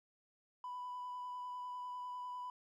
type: tone with vibrato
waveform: triangle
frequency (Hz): 992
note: B5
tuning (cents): +7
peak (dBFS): -39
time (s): 0.64-2.5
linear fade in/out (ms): 2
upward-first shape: sine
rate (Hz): 10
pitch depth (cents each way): 12
effects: tanh soft clip ceiling -38 dBFS